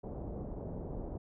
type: low-pass noise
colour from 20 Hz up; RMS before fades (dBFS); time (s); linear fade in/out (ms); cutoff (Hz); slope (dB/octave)
pink; -41; 0.03-1.18; 10; 680; 24
effects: none

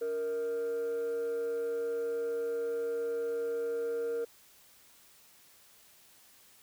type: tone with frequency modulation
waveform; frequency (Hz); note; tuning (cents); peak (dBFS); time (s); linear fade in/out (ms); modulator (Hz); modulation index
sine; 466.2; A#4; 0; -28; 0.01-4.25; 10; 179; 0.21
effects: tanh soft clip ceiling -30 dBFS + white hiss -60 dBFS RMS until 6.62 s

